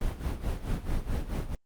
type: noise with tremolo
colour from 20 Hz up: brown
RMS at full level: -28 dBFS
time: 0.01-1.55 s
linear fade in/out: 2 ms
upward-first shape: sine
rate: 4.6 Hz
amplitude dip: 75%
effects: Opus 32 kbps